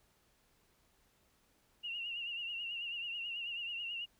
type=tone with vibrato; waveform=sine; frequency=2800 Hz; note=F7; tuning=4 cents sharp; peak=-38 dBFS; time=1.83-4.06 s; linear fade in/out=20 ms; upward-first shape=triangle; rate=9.2 Hz; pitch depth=74 cents each way; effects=pink hiss -72 dBFS RMS until 4.19 s